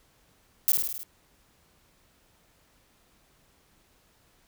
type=noise with echo; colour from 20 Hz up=violet; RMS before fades=-21 dBFS; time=0.68-0.72 s; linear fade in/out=0 ms; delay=52 ms; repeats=6; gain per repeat=-3 dB; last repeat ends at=1.032 s; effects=pink hiss -64 dBFS RMS until 4.47 s